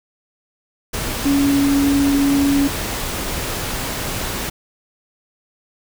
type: tone in noise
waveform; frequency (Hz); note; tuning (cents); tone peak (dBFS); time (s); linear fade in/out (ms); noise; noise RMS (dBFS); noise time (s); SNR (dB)
sine; 280.4; C#4; +20; -13; 1.25-2.68; 10; pink; -24; 0.93-4.5; +8
effects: none